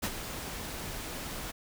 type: noise with ADSR envelope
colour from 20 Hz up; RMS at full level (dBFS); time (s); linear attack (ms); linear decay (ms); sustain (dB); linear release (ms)
pink; -30; 0.02-1.52; 21; 54; -9; 17
effects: none

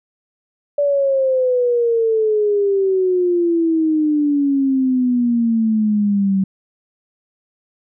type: exponential sweep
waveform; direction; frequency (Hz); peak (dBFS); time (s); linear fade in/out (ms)
sine; down; 580 to 190.3; -13; 0.78-6.44; 5
effects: none

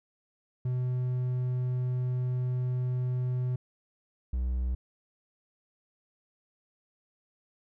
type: tone pair in turn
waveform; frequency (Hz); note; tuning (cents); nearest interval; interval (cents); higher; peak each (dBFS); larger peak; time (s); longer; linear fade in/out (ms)
triangle; 125.8 / 62.47; B2 / B1; +32 / +20; octave; 1212; first; -25; neither; 0.65-3.56 / 4.33-4.75; first; 5
effects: none

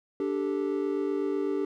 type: chord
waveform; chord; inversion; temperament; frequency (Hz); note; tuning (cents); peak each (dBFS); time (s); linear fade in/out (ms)
triangle; D suspended fourth; none; equal with one note detuned; 292.3 / 392 / 440; D4 / G4 / A4; -8 / 0 / 0; -29 / -27 / -32; 0.2-1.65; 2
effects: none

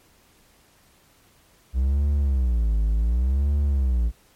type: tone with vibrato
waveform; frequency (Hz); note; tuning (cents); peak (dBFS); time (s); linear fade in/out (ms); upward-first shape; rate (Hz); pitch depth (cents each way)
triangle; 61.74; B1; 0; -16; 1.73-4.12; 50; sine; 0.68; 270
effects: pink hiss -58 dBFS RMS until 4.35 s + MP3 64 kbps

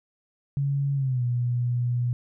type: tone with pitch glide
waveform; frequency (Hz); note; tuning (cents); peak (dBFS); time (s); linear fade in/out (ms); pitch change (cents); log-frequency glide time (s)
sine; 140 to 121.88; C#3 to B2; +18 to -22; -22; 0.57-2.13; 0; -240; 0.95-1.23
effects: none

